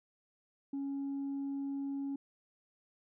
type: tone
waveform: sine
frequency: 277.2 Hz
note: C#4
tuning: in tune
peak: -33 dBFS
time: 0.73-2.16 s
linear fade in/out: 5 ms
effects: tanh soft clip ceiling -33 dBFS